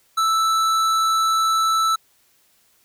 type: tone with hard clipping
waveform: triangle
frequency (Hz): 1318.5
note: E6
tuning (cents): 0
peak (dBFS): -18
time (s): 0.17-1.96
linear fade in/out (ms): 10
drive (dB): 17
effects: white hiss -60 dBFS RMS until 2.84 s